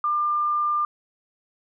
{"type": "tone", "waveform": "sine", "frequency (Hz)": 1197, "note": "D6", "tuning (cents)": 33, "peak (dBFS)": -20, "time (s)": [0.04, 0.85], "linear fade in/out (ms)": 2, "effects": []}